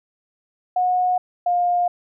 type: tone pair in turn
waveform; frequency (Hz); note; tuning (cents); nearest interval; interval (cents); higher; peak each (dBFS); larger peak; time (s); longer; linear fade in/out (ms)
sine; 728 / 707.7; F#5 / F5; -28 / +23; unison; 49; first; -16; neither; 0.76-1.18 / 1.46-1.88; neither; 5
effects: none